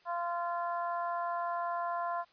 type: harmonic tone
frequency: 345.1 Hz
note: F4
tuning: 21 cents flat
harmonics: 2 / 3 / 4 / 5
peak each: -35 / -35 / -42 / -49 dBFS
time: 0.05-2.25 s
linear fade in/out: 50 ms
effects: white hiss -65 dBFS RMS until 2.32 s + resampled to 11025 Hz